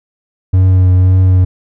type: tone with vibrato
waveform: triangle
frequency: 92.5 Hz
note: F#2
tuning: in tune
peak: -3 dBFS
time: 0.53-1.45 s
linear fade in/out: 10 ms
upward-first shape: triangle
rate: 1.9 Hz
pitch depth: 22 cents each way
effects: none